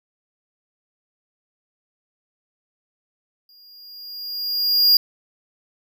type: tone with exponential growth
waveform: square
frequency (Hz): 4832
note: D8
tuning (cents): +48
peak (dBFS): -10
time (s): 3.49-4.97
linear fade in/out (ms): 2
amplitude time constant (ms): 320
effects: none